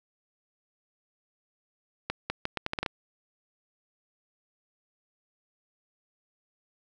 accelerating click train, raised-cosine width 0.3 ms, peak -13 dBFS, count 9, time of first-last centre 2.1-2.862 s, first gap 200 ms, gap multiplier 0.77, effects none

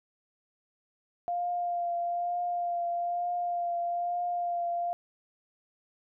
sine tone with vibrato, 698.5 Hz, F5, in tune, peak -28 dBFS, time 1.28-4.93 s, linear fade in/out 0 ms, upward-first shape triangle, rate 1.1 Hz, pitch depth 21 cents each way, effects none

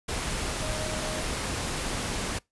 sine tone in noise, 622.3 Hz, D#5, in tune, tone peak -36 dBFS, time 0.62-1.22 s, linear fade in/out 10 ms, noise pink, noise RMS -31 dBFS, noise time 0.08-2.39 s, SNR -8 dB, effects noise-tail reverb RT60 0.2 s tail -25 dB re dry + resampled to 24000 Hz

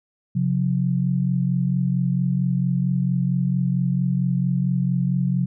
sine tone pair together, 134.9 / 179.33 Hz, C#3 / F3, -47 / +46 cents, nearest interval perfect fourth, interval 493 cents, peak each -21 dBFS, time 0.35-5.46 s, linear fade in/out 10 ms, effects none

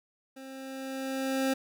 25% pulse tone with level ramp, 266.2 Hz, C4, 30 cents sharp, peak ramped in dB -40 to -21 dBFS, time 0.36-1.54 s, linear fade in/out 10 ms, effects none

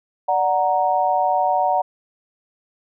sine chord, D augmented, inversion none, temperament equal, 587.3 / 740 / 932.3 Hz, D5 / F#5 / A#5, 0 / 0 / 0 cents, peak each -23 / -18 / -21 dBFS, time 0.28-1.82 s, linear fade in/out 10 ms, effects none

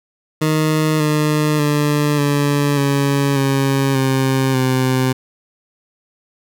20% pulse tone with pitch steps, 155.56 / 151.57 / 147.68 / 143.89 / 140.2 / 136.6 / 133.1 / 129.68 Hz, D#3 / D#3 / D3 / D3 / C#3 / C#3 / C3 / C3, 0 / -45 / +10 / -35 / +20 / -25 / +30 / -15 cents, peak -9 dBFS, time 0.41-5.13 s, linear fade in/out 10 ms, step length 590 ms, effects none

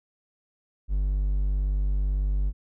triangle tone, 49.04 Hz, G1, 1 cent sharp, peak -20 dBFS, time 0.88-2.53 s, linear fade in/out 50 ms, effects none

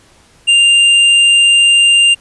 sine tone with tanh clipping, 2794 Hz, F7, in tune, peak -7 dBFS, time 0.47-2.15 s, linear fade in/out 20 ms, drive 11 dB, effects pink hiss -47 dBFS RMS until 2.2 s + resampled to 24000 Hz

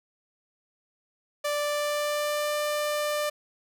sawtooth tone with pitch glide, 587.3 to 594.8 Hz, D5 to D5, 0 to +22 cents, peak -22 dBFS, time 1.44-3.3 s, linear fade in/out 10 ms, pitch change +22 cents, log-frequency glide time 1.58-2.58 s, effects none

